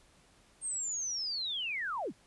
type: linear sweep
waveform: sine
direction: down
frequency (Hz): 8650 to 98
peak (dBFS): -33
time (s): 0.61-2.13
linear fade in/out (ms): 50
effects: pink hiss -64 dBFS RMS until 2.26 s + resampled to 24000 Hz